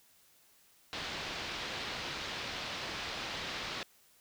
white low-pass noise, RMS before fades -40 dBFS, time 0.93-3.83 s, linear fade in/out 0 ms, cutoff 4400 Hz, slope 24 dB/octave, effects white hiss -65 dBFS RMS until 4.2 s

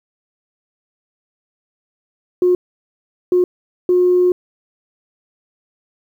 sine tone bursts at uneven times, 360 Hz, F#4, 47 cents flat, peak -9 dBFS, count 3, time 2.42-2.55 / 3.32-3.44 / 3.89-4.32 s, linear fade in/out 2 ms, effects tanh soft clip ceiling -5 dBFS + 8-bit

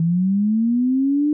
sine linear sweep, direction up, 161.2 to 302.3 Hz, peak -15 dBFS, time 0-1.33 s, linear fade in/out 2 ms, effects none

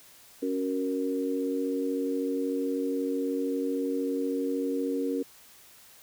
sine chord, F# major, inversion second, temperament equal, 277.2 / 370 / 466.2 Hz, C#4 / F#4 / A#4, 0 / 0 / 0 cents, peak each -29 / -35 / -31 dBFS, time 0.42-5.23 s, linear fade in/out 10 ms, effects white hiss -54 dBFS RMS until 6.02 s

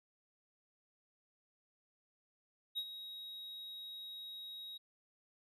triangle tone with ADSR envelope, 3797 Hz, A#7, 31 cents sharp, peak -33 dBFS, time 2.75-4.78 s, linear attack 29 ms, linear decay 60 ms, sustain -11 dB, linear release 13 ms, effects resampled to 32000 Hz

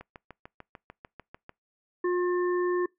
click train, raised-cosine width 0.5 ms, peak -28 dBFS, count 11, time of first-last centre 0.01-1.494 s, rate 6.74 Hz
harmonic tone, 356.8 Hz, F4, 37 cents sharp, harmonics 1 / 3 / 5, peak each -24 / -34 / -38 dBFS, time 2.04-2.86 s, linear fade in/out 5 ms
effects noise-tail reverb RT60 0.2 s tail -25 dB re dry

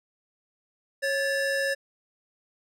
square tone pair together, 549 / 1740.8 Hz, C#5 / A6, -17 / -19 cents, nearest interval octave + minor sixth, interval 1998 cents, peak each -28 dBFS, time 1.02-1.75 s, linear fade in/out 20 ms, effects low-pass 10000 Hz 12 dB/octave

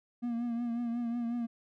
triangle tone with vibrato, 236.4 Hz, A#3, 24 cents sharp, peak -29 dBFS, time 0.22-1.47 s, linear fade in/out 20 ms, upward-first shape triangle, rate 5.5 Hz, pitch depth 50 cents each way, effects none

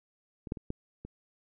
clicks, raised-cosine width 3 ms, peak -28 / -18 / -29 / -21 / -29 dBFS, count 5, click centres 0.472 / 0.521 / 0.572 / 0.704 / 1.05 s, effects none

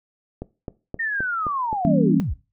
click train, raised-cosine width 2 ms, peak -17 dBFS, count 6, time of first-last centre 0.42-1.729 s, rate 3.82 Hz
sine linear sweep, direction down, 1859 to 34.97 Hz, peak -22 dBFS, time 0.99-2.34 s, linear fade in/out 10 ms
sine chord, E diminished seventh, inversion none, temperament equal, 164.81 / 196 / 233.1 / 277.2 Hz, E3 / G3 / Bb3 / Db4, 0 / 0 / 0 / 0 cents, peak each -21 dBFS, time 1.85-2.2 s, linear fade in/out 0 ms
effects noise-tail reverb RT60 0.3 s tail -19 dB re dry

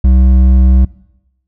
sine tone with hard clipping, 64 Hz, C2, 38 cents flat, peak -6 dBFS, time 0.04-0.85 s, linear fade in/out 5 ms, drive 7 dB, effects noise-tail reverb RT60 0.9 s tail -21 dB re dry

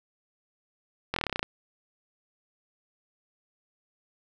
slowing click train, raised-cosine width 0.3 ms, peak -12 dBFS, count 11, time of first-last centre 1.14-1.429 s, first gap 23 ms, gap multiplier 1.05, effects none

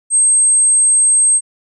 sine tone, 8380 Hz, C9, 2 cents sharp, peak -8 dBFS, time 0.1-1.41 s, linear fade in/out 50 ms, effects none

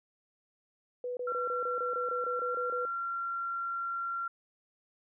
sine tone bursts, 493.9 Hz, B4, in tune, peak -33 dBFS, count 12, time 1.04-2.853 s, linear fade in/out 2 ms, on 130 ms, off 23 ms
sine tone with pitch glide, 1363 to 1372.5 Hz, F6 to F6, -43 to -31 cents, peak -32 dBFS, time 1.27-4.28 s, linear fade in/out 5 ms, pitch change +12 cents, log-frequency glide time 2.37-2.56 s
effects none

